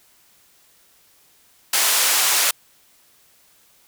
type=band-pass noise; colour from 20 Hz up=white; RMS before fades=-18 dBFS; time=1.73-2.51 s; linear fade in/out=5 ms; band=630 to 12000 Hz; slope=12 dB/octave; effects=white hiss -56 dBFS RMS until 3.87 s